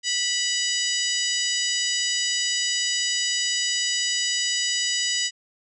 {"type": "harmonic tone with a mistuned harmonic", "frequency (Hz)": 983, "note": "B5", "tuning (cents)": -8, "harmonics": [2, 3, 4, 5, 6, 7, 8], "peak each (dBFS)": [-30, -27, -33, -28, -33, -30, -32], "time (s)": [0.03, 5.31], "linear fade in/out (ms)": 50, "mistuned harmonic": 4, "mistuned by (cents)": -50, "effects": []}